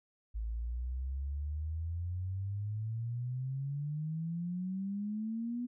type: exponential sweep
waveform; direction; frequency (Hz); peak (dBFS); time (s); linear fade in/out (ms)
sine; up; 53.4 to 246.9; -34; 0.34-5.67; 20
effects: none